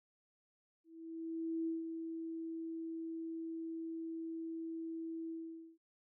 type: tone with ADSR envelope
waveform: sine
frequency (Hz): 327.2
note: E4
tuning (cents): -13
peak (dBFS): -34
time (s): 0.84-5.78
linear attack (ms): 830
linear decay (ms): 160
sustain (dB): -6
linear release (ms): 480
effects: none